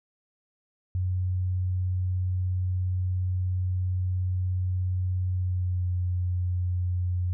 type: tone with pitch glide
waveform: sine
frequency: 91.7 to 90.02 Hz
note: F#2 to F#2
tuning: -15 to -47 cents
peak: -24 dBFS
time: 0.95-7.33 s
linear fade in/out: 0 ms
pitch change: -32 cents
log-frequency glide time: 5.33-5.86 s
effects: none